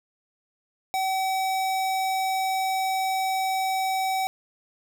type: tone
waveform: square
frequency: 762 Hz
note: G5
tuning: 49 cents flat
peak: -24 dBFS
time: 0.94-4.27 s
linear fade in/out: 0 ms
effects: none